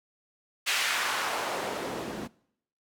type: noise with band-pass filter sweep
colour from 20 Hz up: white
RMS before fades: -31 dBFS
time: 0.66-2.28 s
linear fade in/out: 20 ms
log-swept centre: 2500 to 210 Hz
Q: 1.1
effects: noise-tail reverb RT60 0.7 s tail -23 dB re dry